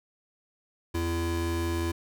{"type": "tone pair together", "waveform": "square", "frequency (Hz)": [84.11, 337.6], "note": ["E2", "E4"], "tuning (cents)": [35, 41], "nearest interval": "2 octaves", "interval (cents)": 2406, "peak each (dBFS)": [-30, -31], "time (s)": [0.94, 1.92], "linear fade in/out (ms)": 10, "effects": []}